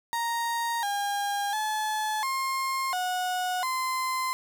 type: tone with pitch steps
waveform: 35% pulse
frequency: 933 / 809 / 860 / 1065 / 731 / 1035 Hz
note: A#5 / G#5 / A5 / C6 / F#5 / C6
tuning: +1 / -46 / -40 / +30 / -21 / -19 cents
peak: -25 dBFS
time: 0.13-4.33 s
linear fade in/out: 0 ms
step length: 700 ms
effects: none